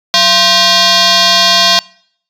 sine tone with frequency modulation, 184.1 Hz, F#3, 8 cents flat, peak -4 dBFS, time 0.14-1.79 s, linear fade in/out 0 ms, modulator 868 Hz, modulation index 5.8, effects noise-tail reverb RT60 0.6 s tail -25 dB re dry + tanh soft clip ceiling -3 dBFS

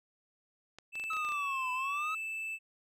clicks, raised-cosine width 0.2 ms, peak -30 dBFS, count 9, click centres 0.786 / 0.955 / 0.998 / 1.039 / 1.134 / 1.168 / 1.249 / 1.289 / 1.321 s
triangle tone, 2637 Hz, E7, in tune, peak -34 dBFS, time 0.92-2.59 s, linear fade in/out 50 ms
triangle linear two-way sweep, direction down then up, 1293 to 996 to 1293 Hz, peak -32 dBFS, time 1.1-2.15 s, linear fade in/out 5 ms, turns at 1.72 s
effects none

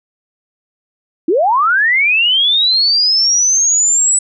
sine linear sweep, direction up, 293.7 to 7950 Hz, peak -9 dBFS, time 1.28-4.19 s, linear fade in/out 5 ms, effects none

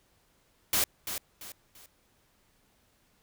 white noise with echo, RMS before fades -26 dBFS, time 0.73-0.84 s, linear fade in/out 2 ms, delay 340 ms, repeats 3, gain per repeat -9 dB, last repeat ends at 1.86 s, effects pink hiss -68 dBFS RMS until 3.22 s

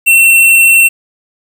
square tone, 2708 Hz, E7, 46 cents sharp, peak -4 dBFS, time 0.06-0.89 s, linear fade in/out 20 ms, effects 7-bit

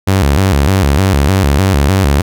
sawtooth tone with vibrato, 82.41 Hz, E2, in tune, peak -4 dBFS, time 0.07-2.22 s, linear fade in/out 10 ms, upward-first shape square, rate 3.3 Hz, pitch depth 270 cents each way, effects none

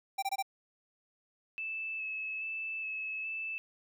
square tone bursts, 784 Hz, G5, in tune, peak -31 dBFS, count 4, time 0.18-0.426 s, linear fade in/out 10 ms, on 45 ms, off 22 ms
sine tone with vibrato, 2613 Hz, E7, 16 cents flat, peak -35 dBFS, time 1.58-3.58 s, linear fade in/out 0 ms, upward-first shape square, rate 1.2 Hz, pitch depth 14 cents each way
effects none

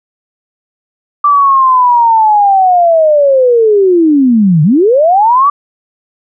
sine linear two-way sweep, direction down then up, 1174.7 to 144.2 to 1174.7 Hz, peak -4 dBFS, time 1.24-5.5 s, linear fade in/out 5 ms, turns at 4.63 s, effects none

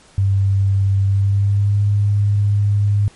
sine tone with pitch glide, 98 to 102.16 Hz, G2 to G#2, 0 to -28 cents, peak -12 dBFS, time 0.18-3.08 s, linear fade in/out 0 ms, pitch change +72 cents, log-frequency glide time 1.06-1.81 s, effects pink hiss -48 dBFS RMS until 3.15 s + MP3 48 kbps

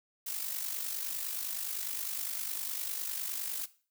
blue noise with amplitude modulation, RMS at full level -34 dBFS, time 0.26-3.66 s, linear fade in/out 10 ms, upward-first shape sine, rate 49.8 Hz, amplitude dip 60%, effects noise-tail reverb RT60 0.4 s tail -17 dB re dry

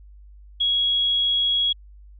sine tone, 3322 Hz, G#7, in tune, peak -18 dBFS, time 0.6-1.73 s, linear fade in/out 10 ms, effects added 50 Hz sine -43 dBFS peak until 2.19 s

